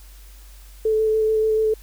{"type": "tone with vibrato", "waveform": "sine", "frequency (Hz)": 436.6, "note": "A4", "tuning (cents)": -13, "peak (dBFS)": -16, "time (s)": [0.85, 1.74], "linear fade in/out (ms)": 5, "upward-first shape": "square", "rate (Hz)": 6.9, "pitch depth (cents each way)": 10, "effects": ["added 48 Hz sine -41 dBFS peak until 1.82 s", "white hiss -51 dBFS RMS until 1.82 s"]}